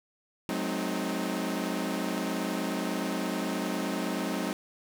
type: chord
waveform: sawtooth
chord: F# diminished seventh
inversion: none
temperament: equal with one note detuned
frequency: 185 / 214.6 / 261.6 / 311.1 Hz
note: F#3 / A3 / C4 / Eb4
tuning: 0 / -43 / 0 / 0 cents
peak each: -31 dBFS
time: 0.49-4.53 s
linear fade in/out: 0 ms
effects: none